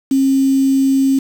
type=tone with quantisation; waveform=sine; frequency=270 Hz; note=C#4; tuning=45 cents flat; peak=-10 dBFS; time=0.11-1.19 s; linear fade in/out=5 ms; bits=5; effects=none